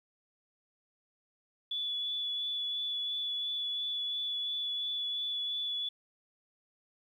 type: tone with vibrato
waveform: sine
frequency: 3436 Hz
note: A7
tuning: 42 cents flat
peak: -32 dBFS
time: 1.71-5.89 s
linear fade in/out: 5 ms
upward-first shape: triangle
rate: 2.9 Hz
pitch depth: 14 cents each way
effects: 11-bit